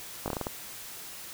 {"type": "slowing click train", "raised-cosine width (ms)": 1, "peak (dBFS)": -17, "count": 7, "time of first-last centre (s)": [0.26, 0.469], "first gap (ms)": 19, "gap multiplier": 1.24, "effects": ["white hiss -43 dBFS RMS until 1.33 s"]}